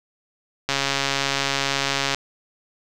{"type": "click train", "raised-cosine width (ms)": 0.2, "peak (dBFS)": -4, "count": 202, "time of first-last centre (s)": [0.69, 2.147], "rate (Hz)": 138, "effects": []}